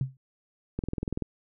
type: tone with exponential decay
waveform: sine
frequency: 132.2 Hz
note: C3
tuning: 18 cents sharp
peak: -21 dBFS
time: 0.01-0.17 s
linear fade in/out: 2 ms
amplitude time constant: 33 ms
type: click train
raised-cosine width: 3 ms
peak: -17 dBFS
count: 10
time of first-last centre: 0.79-1.223 s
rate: 20.8 Hz
effects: none